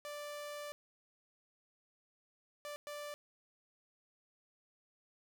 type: tone bursts at uneven times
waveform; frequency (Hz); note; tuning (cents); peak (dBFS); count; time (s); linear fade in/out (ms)
sawtooth; 587.3; D5; 0; -39; 3; 0.05-0.72 / 2.65-2.76 / 2.87-3.14; 0
effects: none